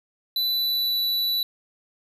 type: tone with pitch glide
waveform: square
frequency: 3988 to 3956 Hz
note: B7 to B7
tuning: +16 to +2 cents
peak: -22 dBFS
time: 0.36-1.43 s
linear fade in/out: 2 ms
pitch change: -14 cents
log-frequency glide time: 0.46-0.99 s
effects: none